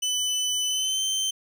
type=tone with pitch glide; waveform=25% pulse; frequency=3001 to 3105 Hz; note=F#7 to G7; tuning=+24 to -17 cents; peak=-20 dBFS; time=0.02-1.31 s; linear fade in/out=10 ms; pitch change=+59 cents; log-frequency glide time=0.66-1.02 s; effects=none